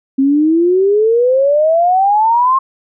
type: exponential sweep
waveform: sine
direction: up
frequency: 264.8 to 1081 Hz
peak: -8 dBFS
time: 0.18-2.59 s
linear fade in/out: 10 ms
effects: none